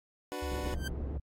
25% pulse chord, B minor, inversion first, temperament equal, 293.7 / 370 / 493.9 Hz, D4 / F#4 / B4, 0 / 0 / 0 cents, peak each -37 dBFS, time 0.32-0.74 s, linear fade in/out 0 ms
sine tone with vibrato, 69.3 Hz, C#2, in tune, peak -35 dBFS, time 0.42-1.2 s, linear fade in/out 5 ms, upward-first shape triangle, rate 7.2 Hz, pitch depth 80 cents each way
pink low-pass noise, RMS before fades -40 dBFS, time 0.51-1.18 s, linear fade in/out 5 ms, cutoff 430 Hz, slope 12 dB/octave
sawtooth tone with exponential growth, 1561 Hz, G6, 8 cents flat, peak -31 dBFS, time 0.71-0.88 s, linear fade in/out 5 ms, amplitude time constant 35 ms
effects AAC 48 kbps

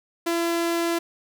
sawtooth tone, 338 Hz, E4, 43 cents sharp, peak -18 dBFS, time 0.26-0.99 s, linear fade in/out 10 ms, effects none

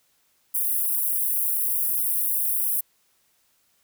white high-pass noise, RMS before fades -24 dBFS, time 0.54-2.81 s, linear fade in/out 10 ms, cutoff 9900 Hz, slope 48 dB/octave, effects white hiss -66 dBFS RMS until 3.83 s

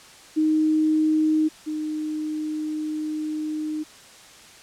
sine tone pair in turn, 311.1 / 307.5 Hz, D#4 / D#4, 0 / -20 cents, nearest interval unison, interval 20 cents, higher first, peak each -17 / -25 dBFS, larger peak first, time 0.36-1.49 / 1.66-3.84 s, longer second, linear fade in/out 20 ms, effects white hiss -47 dBFS RMS until 4.62 s + low-pass 8000 Hz 12 dB/octave

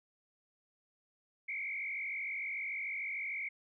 sine tone with frequency modulation, 2217 Hz, C#7, in tune, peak -36 dBFS, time 1.48-3.49 s, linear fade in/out 10 ms, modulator 46.7 Hz, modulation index 2.4, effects none

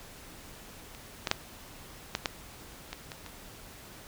clicks, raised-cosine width 0.2 ms, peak -28 / -12 / -6 / -11 / -10 / -19 / -22 / -26 dBFS, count 8, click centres 0.949 / 1.272 / 1.314 / 2.151 / 2.258 / 2.93 / 3.118 / 3.263 s, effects pink hiss -49 dBFS RMS until 4.07 s

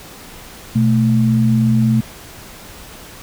sine tone pair together, 123.47 / 220 Hz, B2 / A3, 0 / 0 cents, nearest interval minor seventh, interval 1000 cents, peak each -14 / -13 dBFS, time 0.75-2.01 s, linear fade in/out 10 ms, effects pink hiss -37 dBFS RMS until 3.22 s

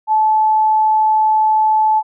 sine tone, 867 Hz, A5, 26 cents flat, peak -10 dBFS, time 0.07-2.03 s, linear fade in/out 50 ms, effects none

